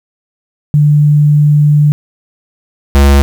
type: tone pair in turn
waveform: sine / square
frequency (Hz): 148.1 / 69.89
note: D3 / C#2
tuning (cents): +15 / +15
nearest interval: octave + minor second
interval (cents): 1300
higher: first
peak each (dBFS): -4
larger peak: neither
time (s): 0.74-1.92 / 2.95-3.22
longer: first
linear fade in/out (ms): 0
effects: 7-bit